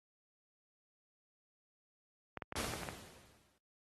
clicks, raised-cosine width 0.5 ms, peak -26 dBFS, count 8, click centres 2.373 / 2.422 / 2.524 / 2.556 / 2.645 / 2.737 / 2.833 / 2.888 s
pink noise with exponential decay, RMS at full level -37 dBFS, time 2.56-3.58 s, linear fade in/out 2 ms, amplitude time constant 220 ms
effects high-pass 60 Hz 12 dB/octave + AAC 32 kbps

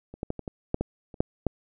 clicks, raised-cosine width 2 ms, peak -28 / -17 / -15 / -22 / -20 / -11 / -13 / -30 / -8 / -10 dBFS, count 10, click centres 0.14 / 0.231 / 0.304 / 0.393 / 0.478 / 0.744 / 0.81 / 1.142 / 1.205 / 1.467 s, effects none

